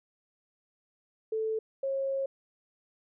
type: tone pair in turn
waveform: sine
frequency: 440 / 542.2 Hz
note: A4 / C#5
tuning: 0 / -38 cents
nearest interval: major third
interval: 362 cents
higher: second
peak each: -28 dBFS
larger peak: neither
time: 1.32-1.59 / 1.83-2.26 s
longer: second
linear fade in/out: 5 ms
effects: none